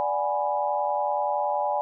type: chord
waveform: sine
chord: G# half-diminished seventh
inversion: second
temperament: equal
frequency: 587.3 / 740 / 830.6 / 987.8 Hz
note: D5 / F#5 / G#5 / B5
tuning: 0 / 0 / 0 / 0 cents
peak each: -28 / -31 / -26 / -31 dBFS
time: 0-1.81 s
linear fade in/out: 0 ms
effects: none